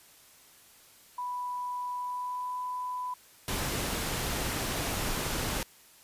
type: tone with pitch glide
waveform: sine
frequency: 987.8 to 997.5 Hz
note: B5 to B5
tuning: 0 to +17 cents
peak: -32 dBFS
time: 1.18-3.14 s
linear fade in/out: 5 ms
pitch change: +17 cents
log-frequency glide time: 1.95-2.6 s
type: noise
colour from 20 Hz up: pink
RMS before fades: -32 dBFS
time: 3.48-5.63 s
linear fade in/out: 2 ms
effects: white hiss -57 dBFS RMS until 6.03 s + resampled to 32000 Hz